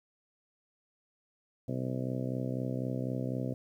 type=harmonic tone; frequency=64 Hz; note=C2; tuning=38 cents flat; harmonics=2 / 3 / 4 / 5 / 6 / 7 / 8 / 9 / 10; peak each=-35 / -40 / -37 / -44 / -45 / -47 / -42 / -46 / -47 dBFS; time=1.68-3.54 s; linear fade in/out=5 ms; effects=11-bit